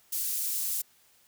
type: high-pass noise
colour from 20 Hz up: pink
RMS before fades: -31 dBFS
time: 0.12-0.82 s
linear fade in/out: 10 ms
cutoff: 9700 Hz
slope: 12 dB/octave
effects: white hiss -63 dBFS RMS until 1.27 s